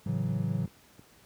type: chord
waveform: triangle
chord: F# minor seventh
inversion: first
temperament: equal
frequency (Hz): 110 / 138.59 / 164.81 / 185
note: A2 / C#3 / E3 / F#3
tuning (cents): 0 / 0 / 0 / 0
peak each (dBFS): -31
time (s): 0.06-0.66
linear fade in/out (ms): 5
type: clicks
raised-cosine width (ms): 3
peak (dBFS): -37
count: 2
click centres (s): 0.677 / 0.994
effects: pink hiss -59 dBFS RMS until 1.25 s + high-pass 60 Hz 12 dB/octave